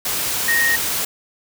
sine tone in noise, 1864.7 Hz, A#6, in tune, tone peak -15 dBFS, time 0.48-0.76 s, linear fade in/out 5 ms, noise white, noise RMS -22 dBFS, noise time 0.05-1.05 s, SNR +4 dB, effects none

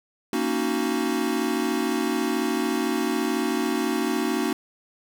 square chord, D# minor seventh, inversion second, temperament equal, 233.1 / 277.2 / 311.1 / 370 Hz, A#3 / C#4 / D#4 / F#4, 0 / 0 / 0 / 0 cents, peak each -29 dBFS, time 0.33-4.53 s, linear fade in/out 2 ms, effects none

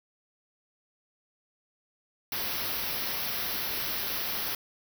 white band-stop noise, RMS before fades -32 dBFS, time 2.32-4.55 s, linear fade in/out 2 ms, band 5800 to 11000 Hz, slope 96 dB/octave, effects none

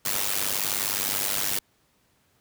white noise with amplitude modulation, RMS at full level -23 dBFS, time 0.05-1.59 s, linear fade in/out 5 ms, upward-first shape sine, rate 99.2 Hz, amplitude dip 90%, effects pink hiss -66 dBFS RMS until 2.4 s + high-pass 60 Hz 12 dB/octave

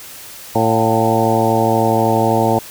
harmonic tone with a mistuned harmonic, 112.4 Hz, A2, 37 cents sharp, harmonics 1 / 2 / 3 / 4 / 5 / 6 / 7 / 8, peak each -20 / -20 / -20 / -20 / -20 / -20 / -20 / -20 dBFS, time 0.55-2.59 s, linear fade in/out 5 ms, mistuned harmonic 6, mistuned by +72 cents, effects white hiss -35 dBFS RMS until 2.7 s

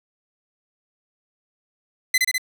sawtooth tone with echo, 2029 Hz, B6, 46 cents sharp, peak -11 dBFS, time 2.14-2.18 s, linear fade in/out 5 ms, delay 67 ms, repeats 3, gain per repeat -2 dB, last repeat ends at 2.381 s, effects none

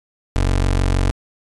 25% pulse tone, 46.25 Hz, F#1, in tune, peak -11 dBFS, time 0.36-1.11 s, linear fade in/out 0 ms, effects resampled to 24000 Hz

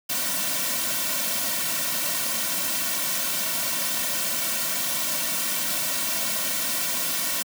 white noise with comb filter, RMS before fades -26 dBFS, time 0.09-7.43 s, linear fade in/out 10 ms, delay 2.4 ms, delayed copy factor -1, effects high-pass 150 Hz 12 dB/octave

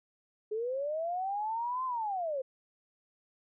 sine linear two-way sweep, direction up then down, 416.8 to 1046.5 to 508 Hz, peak -31 dBFS, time 0.51-2.42 s, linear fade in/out 10 ms, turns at 1.85 s, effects none

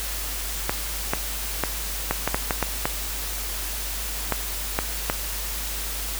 clicks, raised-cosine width 0.5 ms, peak -6 dBFS, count 12, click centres 0.695 / 1.135 / 1.637 / 2.11 / 2.276 / 2.345 / 2.508 / 2.627 / 2.855 / 4.323 / 4.789 / 5.099 s, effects added 50 Hz sine -32 dBFS peak until 6.19 s + white hiss -31 dBFS RMS until 6.19 s

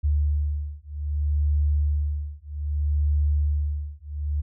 sine beating tone pair, 73.42 / 74.05 Hz, D2 / D2, 0 / +15 cents, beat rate 0.63 Hz, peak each -24 dBFS, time 0.03-4.42 s, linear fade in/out 20 ms, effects none

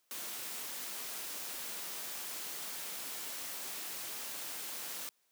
white noise, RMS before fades -42 dBFS, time 0.11-5.09 s, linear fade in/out 0 ms, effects white hiss -75 dBFS RMS until 5.31 s + high-pass 200 Hz 12 dB/octave

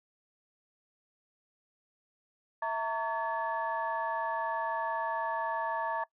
sine tone cluster, 656 / 913 / 1131 / 1716 Hz, E5 / A#5 / C#6 / A6, -9 / -36 / +34 / -44 cents, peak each -36 / -32 / -37 / -37 dBFS, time 2.62-6.04 s, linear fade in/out 5 ms, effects noise-tail reverb RT60 0.1 s tail -22 dB re dry + tanh soft clip ceiling -20 dBFS

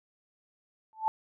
sine tone with exponential growth, 877 Hz, A5, 6 cents flat, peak -20 dBFS, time 0.93-1.08 s, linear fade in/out 0 ms, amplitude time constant 32 ms, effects none

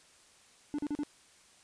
triangle tone bursts, 293.5 Hz, D4, 1 cent flat, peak -29 dBFS, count 4, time 0.74-1.034 s, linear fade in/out 0 ms, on 45 ms, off 38 ms, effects white hiss -61 dBFS RMS until 1.63 s + resampled to 22050 Hz

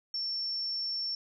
sine tone, 5430 Hz, F8, 50 cents flat, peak -31 dBFS, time 0.14-1.15 s, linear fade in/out 2 ms, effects none

